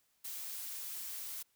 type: noise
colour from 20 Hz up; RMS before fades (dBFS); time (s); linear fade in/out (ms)
blue; -43; 0.24-1.43; 10
effects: white hiss -75 dBFS RMS until 1.55 s